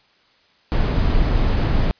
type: noise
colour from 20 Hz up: brown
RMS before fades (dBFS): -17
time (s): 0.72-1.91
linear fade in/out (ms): 0
effects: white hiss -57 dBFS RMS until 1.99 s + resampled to 11025 Hz